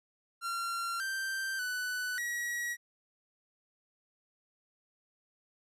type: tone with pitch steps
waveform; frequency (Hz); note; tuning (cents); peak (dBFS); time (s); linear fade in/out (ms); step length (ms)
45% pulse; 1373 / 1567 / 1492 / 1914; F6 / G6 / F#6 / A#6; -30 / -1 / +14 / +45; -33; 0.41-2.77; 50; 590
effects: resampled to 32000 Hz